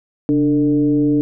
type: tone with frequency modulation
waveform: sine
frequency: 293.7 Hz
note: D4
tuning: in tune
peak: -12 dBFS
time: 0.29-1.21 s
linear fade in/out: 0 ms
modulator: 158 Hz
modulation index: 0.63
effects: none